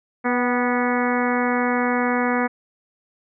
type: harmonic tone with a mistuned harmonic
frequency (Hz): 245.1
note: B3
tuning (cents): -13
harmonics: 1 / 2 / 3 / 4 / 5 / 6 / 7 / 8 / 9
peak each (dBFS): -22 / -25 / -27 / -28 / -29 / -30 / -30 / -31 / -32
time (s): 0.24-2.48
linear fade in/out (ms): 20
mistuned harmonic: 3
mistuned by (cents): +29
effects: none